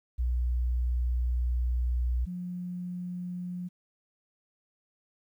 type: tone pair in turn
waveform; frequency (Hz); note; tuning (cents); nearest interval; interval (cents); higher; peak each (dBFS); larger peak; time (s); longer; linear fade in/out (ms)
sine; 61 / 178.62; B1 / F3; -21 / +39; octave + perfect fifth; 1860; second; -24 / -33; first; 0.18-2.26 / 2.26-3.69; first; 20
effects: tanh soft clip ceiling -21 dBFS + 11-bit